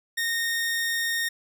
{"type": "tone", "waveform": "sawtooth", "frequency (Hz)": 1846, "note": "A#6", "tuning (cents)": -17, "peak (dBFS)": -21, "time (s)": [0.17, 1.29], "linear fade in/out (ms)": 10, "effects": []}